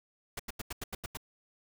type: noise bursts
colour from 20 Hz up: pink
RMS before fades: -38 dBFS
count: 8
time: 0.37-1.172 s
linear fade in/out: 5 ms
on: 25 ms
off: 86 ms
effects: none